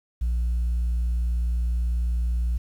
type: tone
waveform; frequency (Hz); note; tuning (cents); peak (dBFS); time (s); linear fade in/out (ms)
sine; 59.2; A#1; +27; -19; 0.21-2.58; 10
effects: tanh soft clip ceiling -20 dBFS + 9-bit